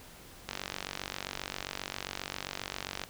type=click train; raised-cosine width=0.2 ms; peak=-17 dBFS; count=122; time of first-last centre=0.49-3.037 s; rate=47.5 Hz; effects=pink hiss -52 dBFS RMS until 3.09 s